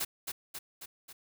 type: noise with echo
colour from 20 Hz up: white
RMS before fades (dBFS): -33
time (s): 0-0.05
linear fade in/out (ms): 10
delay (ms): 270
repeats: 4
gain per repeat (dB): -4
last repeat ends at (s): 1.13
effects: none